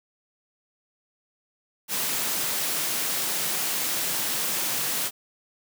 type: high-pass noise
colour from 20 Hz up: white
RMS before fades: -27 dBFS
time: 1.88-5.11 s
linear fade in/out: 50 ms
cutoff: 120 Hz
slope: 96 dB/octave
effects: none